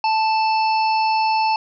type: harmonic tone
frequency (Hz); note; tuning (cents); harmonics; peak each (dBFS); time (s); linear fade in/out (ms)
880; A5; 0; 1 / 3 / 5 / 6; -16 / -26 / -30 / -32; 0.04-1.56; 2
effects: none